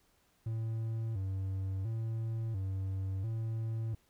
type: tone with vibrato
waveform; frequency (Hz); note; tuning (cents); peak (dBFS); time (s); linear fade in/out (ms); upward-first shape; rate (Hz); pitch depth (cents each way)
triangle; 103.83; G#2; 0; -31; 0.46-3.95; 5; square; 0.72; 140
effects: pink hiss -71 dBFS RMS until 4.09 s